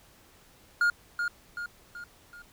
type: tone with echo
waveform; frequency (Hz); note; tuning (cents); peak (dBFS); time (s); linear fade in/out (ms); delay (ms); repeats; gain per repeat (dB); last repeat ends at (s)
triangle; 1421; F6; +30; -19; 0.81-0.9; 2; 380; 4; -6; 2.42
effects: pink hiss -58 dBFS RMS until 2.52 s

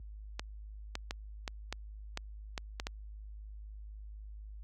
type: clicks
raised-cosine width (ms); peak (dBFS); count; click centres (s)
0.2; -19; 9; 0.395 / 0.954 / 1.109 / 1.478 / 1.726 / 2.174 / 2.578 / 2.799 / 2.869
effects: added 52 Hz sine -36 dBFS peak until 4.63 s + high-pass 80 Hz 12 dB/octave

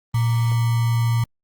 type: tone with sample-and-hold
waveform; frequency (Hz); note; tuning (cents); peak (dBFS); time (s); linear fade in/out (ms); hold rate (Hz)
sine; 116.54; A#2; 0; -16; 0.14-1.24; 5; 1050
effects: Opus 24 kbps

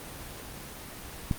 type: click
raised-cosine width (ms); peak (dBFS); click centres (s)
5; -13; 1.312
effects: pink hiss -42 dBFS RMS until 1.38 s + Opus 24 kbps

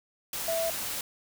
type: tone in noise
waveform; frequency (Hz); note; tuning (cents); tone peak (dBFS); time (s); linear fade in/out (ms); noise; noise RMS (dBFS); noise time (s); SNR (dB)
sine; 659.3; E5; 0; -27; 0.48-0.7; 2; white; -34; 0.33-1.01; +4
effects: none

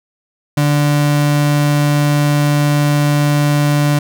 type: tone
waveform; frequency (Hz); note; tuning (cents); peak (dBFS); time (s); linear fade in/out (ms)
35% pulse; 146.4; D3; -5; -9; 0.57-3.99; 5
effects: none

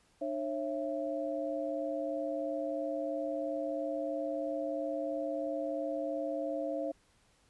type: tone cluster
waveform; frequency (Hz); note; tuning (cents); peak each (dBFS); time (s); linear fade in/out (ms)
sine; 300 / 545 / 668; D4 / C#5 / E5; +37 / -29 / +23; -38 / -36 / -37; 0.21-6.92; 10
effects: pink hiss -68 dBFS RMS until 7.49 s + resampled to 24000 Hz

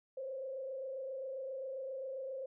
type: tone with frequency modulation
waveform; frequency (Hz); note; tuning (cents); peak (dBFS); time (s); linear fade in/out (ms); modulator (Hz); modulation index
sine; 531; C5; +25; -39; 0.17-2.46; 5; 27.5; 0.73
effects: none

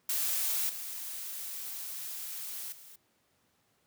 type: noise with level steps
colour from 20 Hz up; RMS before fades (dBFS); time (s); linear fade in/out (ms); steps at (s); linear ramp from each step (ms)
blue; -31 / -40 / -52; 0.09-2.96; 5; 0.69 / 2.72; 5
effects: pink hiss -72 dBFS RMS until 3.86 s + high-pass 100 Hz 12 dB/octave

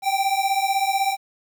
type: beating tone pair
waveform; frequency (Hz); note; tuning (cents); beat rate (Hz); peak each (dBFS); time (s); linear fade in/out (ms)
square; 774 / 790; G5 / G5; -22 / +13; 16; -23; 0.02-1.17; 50
effects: 9-bit

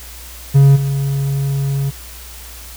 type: tone with level steps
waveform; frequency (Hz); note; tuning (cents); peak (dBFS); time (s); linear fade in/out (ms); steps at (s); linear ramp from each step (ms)
triangle; 138.59; C#3; 0; -3 / -13; 0.54-1.91; 20; 0.75; 20
effects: added 60 Hz sine -35 dBFS peak until 2.76 s + white hiss -36 dBFS RMS until 2.76 s

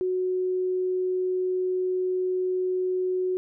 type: tone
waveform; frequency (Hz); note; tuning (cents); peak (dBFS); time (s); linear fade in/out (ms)
sine; 368.5; F#4; -7; -23; 0.01-3.37; 0
effects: none

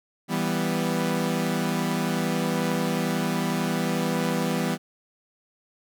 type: chord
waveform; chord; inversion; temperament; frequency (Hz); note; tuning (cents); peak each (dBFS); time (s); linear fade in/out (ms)
sawtooth; E minor; none; equal; 164.81 / 196 / 246.9; E3 / G3 / B3; 0 / 0 / 0; -24; 0.28-4.78; 50
effects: none

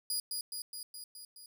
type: tone with echo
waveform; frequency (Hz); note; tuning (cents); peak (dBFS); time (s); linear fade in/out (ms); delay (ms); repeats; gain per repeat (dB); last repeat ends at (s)
20% pulse; 4897; D#8; -28; -26; 0.1-0.2; 2; 210; 6; -3; 1.46
effects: none

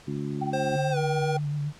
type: harmonic tone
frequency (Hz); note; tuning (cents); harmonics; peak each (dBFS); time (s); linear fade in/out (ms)
71.8; D2; -39; 2 / 3 / 4 / 5; -32 / -34 / -35 / -36; 0.07-0.77; 10
type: tone with tremolo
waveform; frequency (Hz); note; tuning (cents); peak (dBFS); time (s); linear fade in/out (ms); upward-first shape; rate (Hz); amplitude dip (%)
sine; 774; G5; -22; -26; 0.41-1.39; 10; sine; 16; 85
type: tone with pitch glide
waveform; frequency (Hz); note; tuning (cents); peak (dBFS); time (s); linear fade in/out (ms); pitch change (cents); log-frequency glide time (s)
square; 530 to 477.7; C5 to A#4; +22 to +42; -28; 0.53-1.37; 5; -180; 0.91-0.98
type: tone with vibrato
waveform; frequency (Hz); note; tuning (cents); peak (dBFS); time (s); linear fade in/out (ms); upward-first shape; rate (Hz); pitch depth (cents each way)
sine; 146.2; D3; -7; -26; 0.72-1.73; 50; triangle; 7.5; 33
effects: pink hiss -51 dBFS RMS until 1.79 s + low-pass 7000 Hz 12 dB/octave

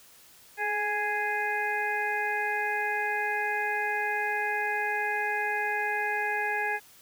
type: harmonic tone with a mistuned harmonic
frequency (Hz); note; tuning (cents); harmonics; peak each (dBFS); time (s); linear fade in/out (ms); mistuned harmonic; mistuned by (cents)
415.3; G#4; 0; 1 / 2 / 4 / 5 / 6; -36 / -31 / -30 / -36 / -36; 0.57-6.8; 50; 1; +29
effects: white hiss -55 dBFS RMS until 7.01 s

